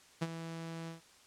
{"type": "tone with ADSR envelope", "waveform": "sawtooth", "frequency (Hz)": 164.81, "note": "E3", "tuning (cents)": 0, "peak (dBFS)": -26, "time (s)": [0.21, 1.01], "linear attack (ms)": 14, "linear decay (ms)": 40, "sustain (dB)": -11, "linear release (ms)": 130, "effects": ["white hiss -61 dBFS RMS until 1.26 s", "low-pass 8000 Hz 12 dB/octave"]}